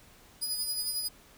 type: tone with tremolo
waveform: 20% pulse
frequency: 4952 Hz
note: D#8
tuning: 9 cents flat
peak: -23 dBFS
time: 0.41-1.09 s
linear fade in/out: 20 ms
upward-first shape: sine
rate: 11 Hz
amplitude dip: 45%
effects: pink hiss -57 dBFS RMS until 1.37 s